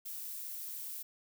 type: noise with amplitude modulation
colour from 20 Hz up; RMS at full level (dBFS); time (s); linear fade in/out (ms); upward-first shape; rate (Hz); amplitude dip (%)
violet; -41; 0.05-1.03; 10; sine; 163; 35
effects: none